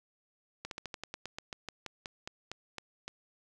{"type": "slowing click train", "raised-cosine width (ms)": 0.2, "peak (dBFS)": -22, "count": 17, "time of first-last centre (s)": [0.65, 3.08], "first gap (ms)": 62, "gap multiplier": 1.11, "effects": []}